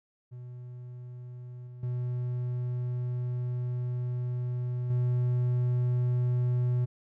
triangle tone with level steps, 123.47 Hz, B2, in tune, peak -38 / -40 / -27 / -22 dBFS, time 0.31-6.86 s, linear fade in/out 20 ms, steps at 1.67 / 1.83 / 4.9 s, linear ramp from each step 2 ms, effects none

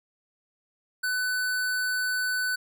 square tone, 1500 Hz, F#6, 23 cents sharp, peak -26 dBFS, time 1.03-2.56 s, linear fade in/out 10 ms, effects none

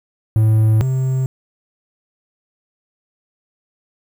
triangle tone pair in turn, 109.5 / 131.12 Hz, A2 / C3, -8 / +4 cents, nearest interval minor third, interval 312 cents, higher second, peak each -8 / -13 dBFS, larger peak first, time 0.36-0.81 / 0.81-1.26 s, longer neither, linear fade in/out 0 ms, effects 7-bit

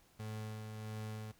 35% pulse tone with tremolo, 108.3 Hz, A2, 27 cents flat, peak -39 dBFS, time 0.19-1.32 s, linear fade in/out 10 ms, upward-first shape sine, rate 1.5 Hz, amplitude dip 35%, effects pink hiss -68 dBFS RMS until 1.39 s

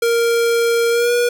square tone with pitch glide, 466.2 to 481.5 Hz, A#4 to B4, 0 to -44 cents, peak -14 dBFS, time 0.02-1.29 s, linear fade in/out 5 ms, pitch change +56 cents, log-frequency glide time 0.9-1.12 s, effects none

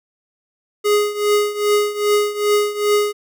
square tone with tremolo, 415.3 Hz, G#4, in tune, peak -12 dBFS, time 0.84-3.13 s, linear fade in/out 20 ms, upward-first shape triangle, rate 2.5 Hz, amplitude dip 85%, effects none

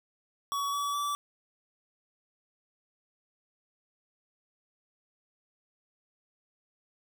square tone with pitch steps, 1128 / 1142.4 / 1157 Hz, C#6 / D6 / D6, +30 / -48 / -26 cents, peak -30 dBFS, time 0.52-1.15 s, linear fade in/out 0 ms, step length 210 ms, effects none

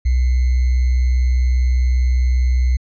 sine tone with sample-and-hold, 62.5 Hz, B1, 21 cents sharp, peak -12 dBFS, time 0.05-2.77 s, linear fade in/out 10 ms, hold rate 2100 Hz, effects resampled to 16000 Hz

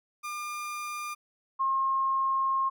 30% pulse / sine tone pair in turn, 1203 / 1071.8 Hz, D6 / C6, +41 / +41 cents, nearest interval major second, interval 200 cents, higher first, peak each -31 / -24 dBFS, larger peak second, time 0.23-1.15 / 1.59-2.7 s, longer second, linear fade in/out 20 ms, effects none

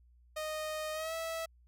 sawtooth tone with pitch glide, 619 to 653.5 Hz, D#5 to E5, -9 to -15 cents, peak -32 dBFS, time 0.36-1.46 s, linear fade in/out 10 ms, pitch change +94 cents, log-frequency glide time 0.93-1.14 s, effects added 60 Hz sine -60 dBFS peak until 1.67 s

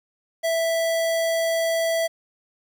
square tone, 659.3 Hz, E5, in tune, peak -21 dBFS, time 0.43-2.08 s, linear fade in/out 20 ms, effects 9-bit

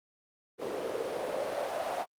white noise with band-pass filter sweep, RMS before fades -34 dBFS, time 0.58-2.06 s, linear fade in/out 50 ms, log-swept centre 410 to 690 Hz, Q 4.1, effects Opus 32 kbps

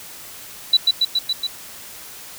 sine tone with echo, 3951 Hz, B7, in tune, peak -9 dBFS, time 0.73-0.77 s, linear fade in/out 5 ms, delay 140 ms, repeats 5, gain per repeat -2 dB, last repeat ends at 1.47 s, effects white hiss -38 dBFS RMS until 2.38 s

